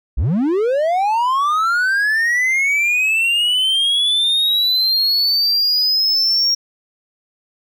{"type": "linear sweep", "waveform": "triangle", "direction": "up", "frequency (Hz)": [42.88, 5600], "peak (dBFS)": -12, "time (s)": [0.17, 6.55], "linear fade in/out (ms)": 10, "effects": []}